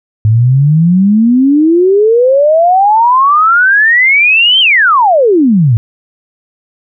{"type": "exponential two-way sweep", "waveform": "sine", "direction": "up then down", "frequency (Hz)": [105.4, 3186, 105.4], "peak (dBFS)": -4, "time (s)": [0.25, 5.77], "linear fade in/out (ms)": 0, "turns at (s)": 4.6, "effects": []}